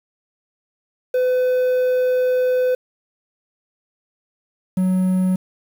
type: tone pair in turn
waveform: triangle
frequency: 505 / 185.38 Hz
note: B4 / F#3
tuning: +39 / +4 cents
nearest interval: octave + perfect fourth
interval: 1735 cents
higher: first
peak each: -13 dBFS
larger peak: neither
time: 1.14-2.75 / 4.77-5.36 s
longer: first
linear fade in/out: 5 ms
effects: 7-bit